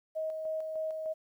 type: tone with tremolo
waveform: sine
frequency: 632 Hz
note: D#5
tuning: 27 cents sharp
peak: -31 dBFS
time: 0.15-1.14 s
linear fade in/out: 20 ms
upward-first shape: square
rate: 3.3 Hz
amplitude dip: 35%
effects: 11-bit